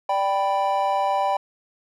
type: chord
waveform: triangle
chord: G major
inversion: second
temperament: equal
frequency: 587.3 / 784 / 987.8 Hz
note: D5 / G5 / B5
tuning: 0 / 0 / 0 cents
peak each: -24 / -20 / -23 dBFS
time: 0.09-1.37 s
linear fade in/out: 5 ms
effects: none